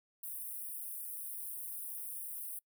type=high-pass noise; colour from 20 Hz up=white; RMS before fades=-43 dBFS; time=0.23-2.59 s; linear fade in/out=5 ms; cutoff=9000 Hz; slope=96 dB/octave; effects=noise-tail reverb RT60 0.1 s tail -25 dB re dry